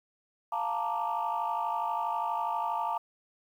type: chord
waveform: sine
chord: Bb major seventh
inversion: second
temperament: equal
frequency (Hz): 698.5 / 880 / 932.3 / 1174.7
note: F5 / A5 / Bb5 / D6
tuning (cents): 0 / 0 / 0 / 0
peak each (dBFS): -35 / -32 / -32 / -35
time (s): 0.52-2.98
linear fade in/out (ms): 5
effects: tanh soft clip ceiling -22 dBFS + 10-bit